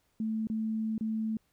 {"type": "tone with dropouts", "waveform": "sine", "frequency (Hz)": 220, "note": "A3", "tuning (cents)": 0, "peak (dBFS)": -29, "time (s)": [0.2, 1.37], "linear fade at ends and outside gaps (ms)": 2, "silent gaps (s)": [[0.471, 0.499], [0.98, 1.009]], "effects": ["pink hiss -73 dBFS RMS until 1.52 s"]}